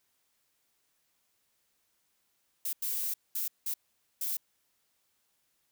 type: noise bursts at uneven times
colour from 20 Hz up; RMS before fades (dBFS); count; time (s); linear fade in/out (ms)
violet; -33; 5; 2.65-2.73 / 2.82-3.14 / 3.35-3.48 / 3.66-3.74 / 4.21-4.37; 5
effects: white hiss -75 dBFS RMS until 5.71 s